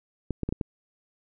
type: clicks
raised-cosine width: 3 ms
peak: -15 dBFS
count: 5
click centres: 0.307 / 0.433 / 0.49 / 0.525 / 0.612 s
effects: none